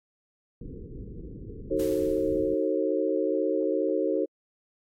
pink low-pass noise, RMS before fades -40 dBFS, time 0.61-2.55 s, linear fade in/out 5 ms, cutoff 480 Hz, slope 96 dB/octave
sine chord, D# diminished seventh, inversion none, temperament just, 311.1 / 373.4 / 448 / 537.6 Hz, D#4 / F#4 / A4 / C5, 0 / +16 / +31 / +47 cents, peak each -29 dBFS, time 1.7-4.26 s, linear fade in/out 20 ms
white noise with exponential decay, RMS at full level -42 dBFS, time 1.79-2.76 s, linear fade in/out 5 ms, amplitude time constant 210 ms
effects AAC 48 kbps

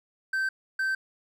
triangle tone pair in turn, 1552 / 1552 Hz, G6 / G6, -18 / -18 cents, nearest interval unison, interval 0 cents, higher neither, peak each -23 dBFS, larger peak neither, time 0.33-0.49 / 0.79-0.95 s, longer neither, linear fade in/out 5 ms, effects none

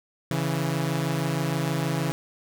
sawtooth tone pair together, 138.59 / 164.92 Hz, C#3 / E3, 0 / +1 cents, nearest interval minor third, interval 301 cents, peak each -23 dBFS, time 0.31-2.12 s, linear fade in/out 0 ms, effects none

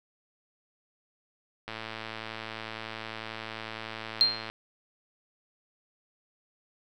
click train, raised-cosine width 0.3 ms, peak -21 dBFS, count 314, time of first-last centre 1.68-4.5 s, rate 111 Hz
sine tone with exponential decay, 4186 Hz, C8, in tune, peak -15 dBFS, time 4.21-4.48 s, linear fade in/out 0 ms, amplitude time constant 58 ms
effects none

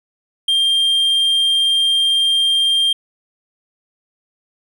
triangle tone, 3191 Hz, G7, 30 cents sharp, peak -11 dBFS, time 0.48-2.93 s, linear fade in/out 5 ms, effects none

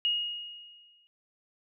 sine tone with exponential decay, 2872 Hz, F7, 48 cents sharp, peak -23 dBFS, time 0.05-1.07 s, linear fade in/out 0 ms, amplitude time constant 220 ms, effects none

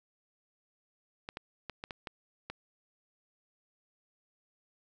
clicks, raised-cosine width 0.3 ms, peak -23 dBFS, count 7, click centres 1.289 / 1.371 / 1.697 / 1.839 / 1.908 / 2.072 / 2.5 s, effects none

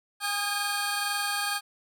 25% pulse tone cluster, 816 / 1236 / 1610 / 4460 Hz, G#5 / D#6 / G6 / C#8, -31 / -12 / +46 / +10 cents, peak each -29 dBFS, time 0.2-1.61 s, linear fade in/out 50 ms, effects none

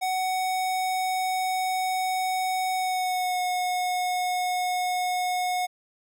square tone with pitch glide, 746 to 727.3 Hz, F#5 to F#5, +14 to -30 cents, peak -25 dBFS, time 0.01-5.67 s, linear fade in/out 20 ms, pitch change -44 cents, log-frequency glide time 2.75-3.41 s, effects none

